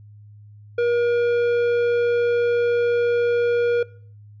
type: tone with tanh clipping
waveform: triangle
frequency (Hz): 477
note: A#4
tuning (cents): +40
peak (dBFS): -19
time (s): 0.78-3.83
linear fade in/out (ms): 5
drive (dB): 15
effects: noise-tail reverb RT60 0.5 s tail -22 dB re dry + added 104 Hz sine -42 dBFS peak until 4.4 s